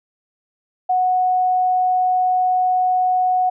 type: tone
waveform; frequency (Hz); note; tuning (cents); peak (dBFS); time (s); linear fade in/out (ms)
sine; 736; F#5; -9; -14; 0.89-3.5; 10
effects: none